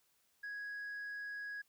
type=tone; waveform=sine; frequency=1661.2 Hz; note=G#6; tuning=in tune; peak=-39 dBFS; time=0.43-1.62 s; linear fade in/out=10 ms; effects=tanh soft clip ceiling -40 dBFS + white hiss -75 dBFS RMS until 1.68 s